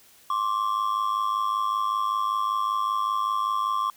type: ring-modulated tone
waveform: triangle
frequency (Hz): 1108.7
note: C#6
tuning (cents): 0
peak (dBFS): -18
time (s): 0.3-3.9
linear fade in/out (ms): 2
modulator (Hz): 52.6
effects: white hiss -55 dBFS RMS until 3.96 s